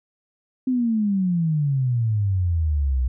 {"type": "exponential sweep", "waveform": "sine", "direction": "down", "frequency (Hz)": [261.6, 60.9], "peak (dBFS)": -18, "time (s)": [0.67, 3.08], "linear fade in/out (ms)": 5, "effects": []}